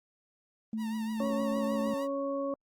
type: tone with pitch glide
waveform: sine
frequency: 220 to 218.4 Hz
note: A3 to A3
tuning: 0 to -13 cents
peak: -31 dBFS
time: 0.73-1.94 s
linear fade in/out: 2 ms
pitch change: -13 cents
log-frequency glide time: 1.22-1.61 s
type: tone with vibrato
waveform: sawtooth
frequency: 932.3 Hz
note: A#5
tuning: in tune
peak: -39 dBFS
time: 0.77-2.08 s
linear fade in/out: 50 ms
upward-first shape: triangle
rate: 6.5 Hz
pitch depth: 91 cents each way
type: harmonic tone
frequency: 277.2 Hz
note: C#4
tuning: in tune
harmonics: 1 / 2 / 4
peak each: -35 / -32 / -40 dBFS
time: 1.2-2.54 s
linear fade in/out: 2 ms
effects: Opus 32 kbps